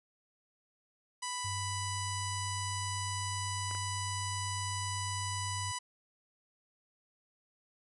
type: harmonic tone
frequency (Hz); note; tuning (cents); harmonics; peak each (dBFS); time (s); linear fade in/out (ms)
990; B5; +4; 1 / 2 / 3 / 4 / 5 / 6 / 7 / 8 / 9 / 10; -39 / -45 / -45 / -49 / -46 / -46 / -51 / -46 / -48 / -48; 1.22-5.79; 10
type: tone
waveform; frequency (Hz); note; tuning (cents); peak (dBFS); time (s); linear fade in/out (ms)
sine; 98; G2; 0; -38; 1.44-5.72; 10
type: clicks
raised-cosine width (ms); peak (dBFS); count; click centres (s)
0.5; -31; 2; 3.712 / 3.75
effects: none